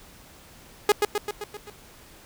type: tone with echo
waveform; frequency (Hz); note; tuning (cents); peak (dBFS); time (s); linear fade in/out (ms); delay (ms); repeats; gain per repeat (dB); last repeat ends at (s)
sawtooth; 415.3; G#4; 0; -11; 0.89-0.92; 2; 130; 6; -4; 1.7
effects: pink hiss -50 dBFS RMS until 2.25 s